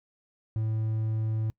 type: tone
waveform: triangle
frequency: 110 Hz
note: A2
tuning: in tune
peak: -24 dBFS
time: 0.56-1.5 s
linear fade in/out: 0 ms
effects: noise-tail reverb RT60 0.1 s tail -25 dB re dry